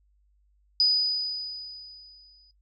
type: tone with exponential decay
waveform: sine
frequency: 4967 Hz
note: D#8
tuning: 4 cents flat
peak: -17 dBFS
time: 0.8-2.51 s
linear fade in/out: 1 ms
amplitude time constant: 370 ms
effects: noise-tail reverb RT60 0.1 s tail -19 dB re dry + added 50 Hz sine -62 dBFS peak until 2.61 s